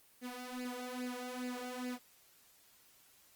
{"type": "tone with flanger", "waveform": "sawtooth", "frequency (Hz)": 249.4, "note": "B3", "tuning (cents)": 17, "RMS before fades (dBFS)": -42, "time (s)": [0.21, 1.99], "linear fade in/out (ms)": 50, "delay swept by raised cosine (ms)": [0.42, 2.62], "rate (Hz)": 2.4, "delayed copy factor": 0.75, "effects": ["white hiss -65 dBFS RMS until 3.35 s", "Opus 24 kbps"]}